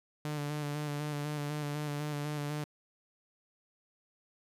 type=tone with vibrato; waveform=sawtooth; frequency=147.7 Hz; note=D3; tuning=10 cents sharp; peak=-30 dBFS; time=0.25-2.64 s; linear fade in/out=0 ms; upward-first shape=square; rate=4 Hz; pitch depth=26 cents each way; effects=resampled to 32000 Hz